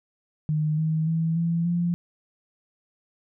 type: tone with pitch steps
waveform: sine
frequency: 153.4 / 158.08 / 162.9 / 167.86 / 172.98 Hz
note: D#3 / D#3 / E3 / E3 / F3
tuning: -24 / +28 / -20 / +32 / -16 cents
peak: -21 dBFS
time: 0.49-1.94 s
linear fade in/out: 0 ms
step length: 290 ms
effects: none